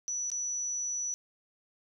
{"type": "tone with dropouts", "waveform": "sine", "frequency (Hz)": 5920, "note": "F#8", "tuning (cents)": 0, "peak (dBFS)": -31, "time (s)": [0.08, 1.14], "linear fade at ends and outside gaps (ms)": 0, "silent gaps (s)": [0.301, 0.317], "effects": []}